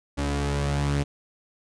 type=tone pair together; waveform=sawtooth; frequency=70.9 / 142.33 Hz; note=C#2 / C#3; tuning=+40 / +46 cents; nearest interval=octave; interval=1206 cents; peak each=-22 / -22 dBFS; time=0.17-1.04 s; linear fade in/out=20 ms; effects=resampled to 22050 Hz